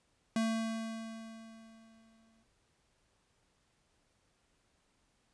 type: tone with exponential decay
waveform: square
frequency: 224.4 Hz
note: A3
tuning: 34 cents sharp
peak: -29 dBFS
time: 0.36-2.43 s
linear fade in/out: 2 ms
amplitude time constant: 450 ms
effects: pink hiss -74 dBFS RMS until 5.33 s + resampled to 22050 Hz

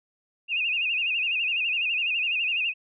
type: tone with vibrato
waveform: sine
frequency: 2637 Hz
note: E7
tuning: in tune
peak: -23 dBFS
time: 0.48-2.74 s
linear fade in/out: 50 ms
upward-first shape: sine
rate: 12 Hz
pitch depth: 120 cents each way
effects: none

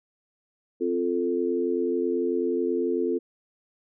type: chord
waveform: sine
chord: F major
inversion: second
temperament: equal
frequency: 261.6 / 349.2 / 440 Hz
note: C4 / F4 / A4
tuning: 0 / 0 / 0 cents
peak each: -29 / -26 / -27 dBFS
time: 0.8-3.19 s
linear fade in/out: 20 ms
effects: none

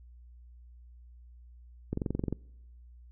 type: click train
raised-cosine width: 3 ms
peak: -18 dBFS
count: 10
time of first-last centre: 1.93-2.326 s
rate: 22.7 Hz
effects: noise-tail reverb RT60 1.0 s tail -26 dB re dry + added 60 Hz sine -50 dBFS peak until 3.11 s

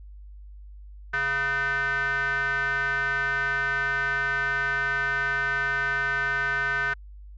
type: tone with band-pass filter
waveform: square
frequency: 138.59 Hz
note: C#3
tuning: in tune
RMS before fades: -26 dBFS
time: 1.13-6.94 s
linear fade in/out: 10 ms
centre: 1600 Hz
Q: 9
effects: added 50 Hz sine -41 dBFS peak until 7.37 s + resampled to 16000 Hz

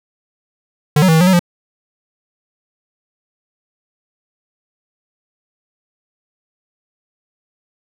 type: tone with pitch steps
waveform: square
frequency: 149.7 / 186.9 / 161.3 / 160.2 / 180 / 188.5 / 174.8 Hz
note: D3 / F#3 / E3 / E3 / F#3 / F#3 / F3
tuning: +33 / +18 / -37 / -49 / -47 / +32 / +2 cents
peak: -9 dBFS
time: 0.96-1.394 s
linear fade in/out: 5 ms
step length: 62 ms
effects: none

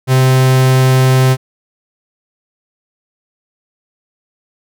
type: tone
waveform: 45% pulse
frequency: 130.2 Hz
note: C3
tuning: 8 cents flat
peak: -7 dBFS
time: 0.07-1.37 s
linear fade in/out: 50 ms
effects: none

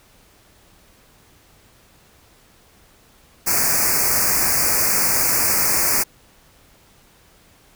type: band-stop noise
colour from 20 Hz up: white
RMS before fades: -18 dBFS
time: 3.46-6.04 s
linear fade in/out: 20 ms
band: 2500 to 4600 Hz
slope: 96 dB/octave
effects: pink hiss -53 dBFS RMS until 7.75 s

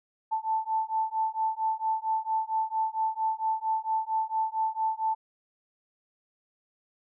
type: beating tone pair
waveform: sine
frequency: 880 / 884.4 Hz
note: A5 / A5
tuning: 0 / +9 cents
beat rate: 4.4 Hz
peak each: -29 dBFS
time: 0.31-5.15 s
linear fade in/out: 20 ms
effects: none

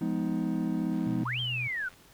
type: chord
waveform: triangle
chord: F half-diminished seventh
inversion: none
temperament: just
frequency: 174.61 / 209.5 / 251.4 / 314.3 Hz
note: F3 / Ab3 / Cb4 / Eb4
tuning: 0 / +15 / +31 / +18 cents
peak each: -31 dBFS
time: 0.01-1.24 s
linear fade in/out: 5 ms
type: click train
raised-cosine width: 0.3 ms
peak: -39 dBFS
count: 91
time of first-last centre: 0.93-1.939 s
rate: 89.2 Hz
type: tone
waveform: sine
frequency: 123.47 Hz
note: B2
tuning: in tune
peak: -34 dBFS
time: 1.06-1.68 s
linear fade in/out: 10 ms
type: linear two-way sweep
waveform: sine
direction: up then down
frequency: 834 to 3226 to 1416 Hz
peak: -30 dBFS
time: 1.25-1.89 s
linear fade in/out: 10 ms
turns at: 1.4 s
effects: pink hiss -57 dBFS RMS until 2.13 s

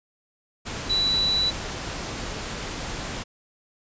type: tone in noise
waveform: sine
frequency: 3951 Hz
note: B7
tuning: in tune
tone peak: -20 dBFS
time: 0.89-1.51 s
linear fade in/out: 20 ms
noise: pink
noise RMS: -32 dBFS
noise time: 0.65-3.24 s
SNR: +9 dB
effects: resampled to 16000 Hz

